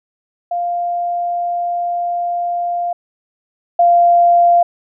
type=tone pair in turn; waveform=sine; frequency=698.5 / 694.1 Hz; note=F5 / F5; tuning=0 / -11 cents; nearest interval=unison; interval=11 cents; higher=first; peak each=-16 / -7 dBFS; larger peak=second; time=0.51-2.93 / 3.79-4.63 s; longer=first; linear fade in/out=5 ms; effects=none